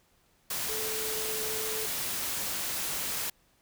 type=tone in noise; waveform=sine; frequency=436.9 Hz; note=A4; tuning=12 cents flat; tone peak=-37 dBFS; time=0.69-1.86 s; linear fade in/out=5 ms; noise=white; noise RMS=-33 dBFS; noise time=0.5-3.3 s; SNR=-7 dB; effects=pink hiss -67 dBFS RMS until 3.61 s